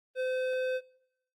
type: tone with hard clipping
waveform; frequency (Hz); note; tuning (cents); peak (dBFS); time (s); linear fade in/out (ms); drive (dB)
sine; 513; C5; -34; -31; 0.15-0.81; 50; 12
effects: noise-tail reverb RT60 0.8 s tail -22 dB re dry + Opus 24 kbps